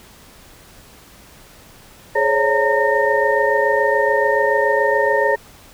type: tone cluster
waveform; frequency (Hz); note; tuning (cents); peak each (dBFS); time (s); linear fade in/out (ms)
sine; 422.3 / 538 / 565 / 915 / 1833; G#4 / C5 / C#5 / A#5 / A#6; +29 / +48 / +33 / -32 / -30; -20; 2.15-5.36; 10
effects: pink hiss -45 dBFS RMS until 5.73 s